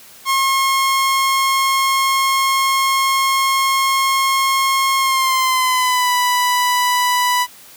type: tone with pitch glide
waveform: sawtooth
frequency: 1078 to 988.5 Hz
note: C#6 to B5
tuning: -49 to +1 cents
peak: -10 dBFS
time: 0.25-7.47 s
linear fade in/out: 50 ms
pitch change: -150 cents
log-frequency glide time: 4.98-6.11 s
effects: white hiss -42 dBFS RMS until 7.76 s + high-pass 80 Hz 12 dB/octave